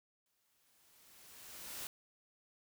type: noise with exponential growth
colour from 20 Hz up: white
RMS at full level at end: -43 dBFS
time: 0.26-1.87 s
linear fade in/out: 1 ms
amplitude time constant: 350 ms
effects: none